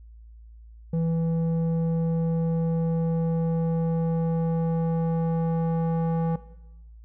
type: tone with low-pass filter sweep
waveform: square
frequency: 164.81 Hz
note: E3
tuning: in tune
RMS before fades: -25 dBFS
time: 0.93-6.36 s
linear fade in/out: 5 ms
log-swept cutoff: 400 to 760 Hz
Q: 1.4
effects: noise-tail reverb RT60 1.0 s tail -17 dB re dry + added 56 Hz sine -44 dBFS peak until 7.04 s